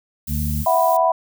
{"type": "noise", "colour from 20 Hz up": "violet", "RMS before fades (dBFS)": -31, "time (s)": [0.27, 0.97], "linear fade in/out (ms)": 5}
{"type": "harmonic tone", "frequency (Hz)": 74.9, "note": "D2", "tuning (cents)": 35, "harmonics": [1, 2, 3], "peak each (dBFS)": [-22, -25, -27], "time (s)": [0.27, 0.66], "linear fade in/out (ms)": 50}
{"type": "chord", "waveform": "sine", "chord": "E suspended second", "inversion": "none", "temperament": "equal", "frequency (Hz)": [659.3, 740, 987.8], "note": ["E5", "F#5", "B5"], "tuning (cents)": [0, 0, 0], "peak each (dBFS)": [-17, -19, -18], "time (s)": [0.66, 1.12], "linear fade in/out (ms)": 5}
{"effects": []}